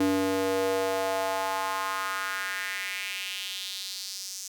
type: tone with high-pass filter sweep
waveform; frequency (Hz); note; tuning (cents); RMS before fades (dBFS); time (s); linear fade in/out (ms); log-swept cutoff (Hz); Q
square; 95.7; G2; -41; -30; 0-4.48; 5; 300 to 6200; 2.9
effects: none